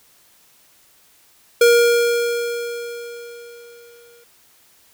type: tone with exponential decay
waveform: square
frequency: 473.3 Hz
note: A#4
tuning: 26 cents sharp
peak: -9 dBFS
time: 1.61-4.24 s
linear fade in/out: 5 ms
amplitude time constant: 570 ms
effects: white hiss -54 dBFS RMS until 4.93 s